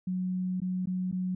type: tone with dropouts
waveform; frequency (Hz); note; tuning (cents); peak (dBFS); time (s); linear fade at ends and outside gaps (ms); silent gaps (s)
sine; 183.8; F#3; -11; -28; 0.07-1.35; 5; 0.603-0.617 / 0.858-0.871 / 1.115-1.125
effects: none